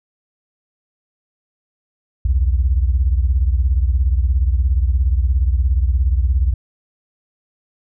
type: beating tone pair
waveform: sine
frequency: 61.2 / 78.2 Hz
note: B1 / D#2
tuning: -15 / +9 cents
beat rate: 17 Hz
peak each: -13 / -17 dBFS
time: 2.25-6.54 s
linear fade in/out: 5 ms
effects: tanh soft clip ceiling -7 dBFS

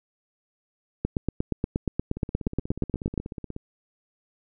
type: two click trains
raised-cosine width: 3 ms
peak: -21 / -11 dBFS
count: 24 / 19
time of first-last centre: 2.17-3.564 / 1.05-3.178 s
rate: 16.5 / 8.46 Hz
effects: none

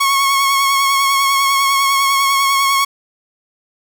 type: tone with vibrato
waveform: sawtooth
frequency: 1100 Hz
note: C#6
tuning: 14 cents flat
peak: -8 dBFS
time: 0-2.85 s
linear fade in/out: 10 ms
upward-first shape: sine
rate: 10 Hz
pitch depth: 25 cents each way
effects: 7-bit

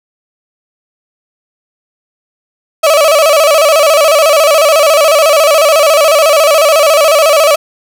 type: tone with vibrato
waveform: 35% pulse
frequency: 610 Hz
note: D#5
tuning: 34 cents flat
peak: -3 dBFS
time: 2.83-7.56 s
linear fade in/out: 10 ms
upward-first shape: square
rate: 14 Hz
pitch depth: 99 cents each way
effects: none

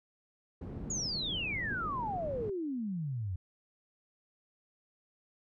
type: low-pass noise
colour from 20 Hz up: white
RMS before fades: -42 dBFS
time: 0.61-2.5 s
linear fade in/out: 5 ms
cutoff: 230 Hz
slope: 12 dB/octave
type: exponential sweep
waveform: sine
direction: down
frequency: 6960 to 86.3 Hz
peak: -33 dBFS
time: 0.9-3.36 s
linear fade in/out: 5 ms
effects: none

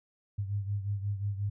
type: beating tone pair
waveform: sine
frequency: 100 / 105.6 Hz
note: G2 / G#2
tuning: +35 / +29 cents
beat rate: 5.6 Hz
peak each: -31 / -37 dBFS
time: 0.38-1.5 s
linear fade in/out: 10 ms
effects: none

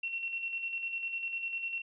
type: tone with tremolo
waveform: sine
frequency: 2722 Hz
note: F7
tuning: 45 cents flat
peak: -32 dBFS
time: 0.03-1.82 s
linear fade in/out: 5 ms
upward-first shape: square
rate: 10 Hz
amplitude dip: 45%
effects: resampled to 8000 Hz

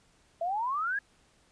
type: exponential sweep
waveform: sine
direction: up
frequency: 654 to 1699 Hz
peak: -28 dBFS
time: 0.41-0.99 s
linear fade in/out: 5 ms
effects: pink hiss -65 dBFS RMS until 1.51 s + resampled to 22050 Hz

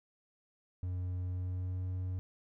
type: tone with pitch glide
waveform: triangle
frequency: 90.6 to 91.97 Hz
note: F#2 to F#2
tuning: -36 to -10 cents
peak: -32 dBFS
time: 0.83-2.19 s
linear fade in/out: 0 ms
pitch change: +26 cents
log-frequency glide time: 1.24-1.85 s
effects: none

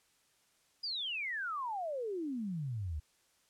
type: exponential sweep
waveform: sine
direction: down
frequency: 4978 to 70.6 Hz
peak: -35 dBFS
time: 0.83-3 s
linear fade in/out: 10 ms
effects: white hiss -71 dBFS RMS until 3.49 s + low-pass 10000 Hz 12 dB/octave

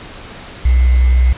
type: tone with sample-and-hold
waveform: sine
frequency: 62.3 Hz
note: B1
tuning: 16 cents sharp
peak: -7 dBFS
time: 0.65-1.33 s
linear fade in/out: 5 ms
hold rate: 2100 Hz
effects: pink hiss -33 dBFS RMS until 1.37 s + resampled to 8000 Hz

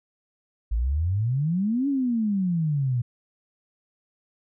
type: exponential two-way sweep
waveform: sine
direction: up then down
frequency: 51.91 to 286.3 to 117.8 Hz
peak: -21 dBFS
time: 0.71-3.02 s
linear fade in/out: 10 ms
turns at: 1.88 s
effects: none

